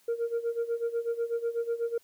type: tone with tremolo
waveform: sine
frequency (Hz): 466.2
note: A#4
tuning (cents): 0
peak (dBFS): -23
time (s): 0.08-1.98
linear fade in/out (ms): 5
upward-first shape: sine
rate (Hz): 8.1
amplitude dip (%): 85
effects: tanh soft clip ceiling -24 dBFS + white hiss -64 dBFS RMS until 2.03 s